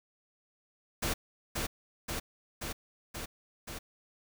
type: noise with echo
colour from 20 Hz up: pink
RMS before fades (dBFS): -32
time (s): 1.02-1.14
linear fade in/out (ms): 10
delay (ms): 530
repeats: 5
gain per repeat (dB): -2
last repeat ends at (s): 3.79
effects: none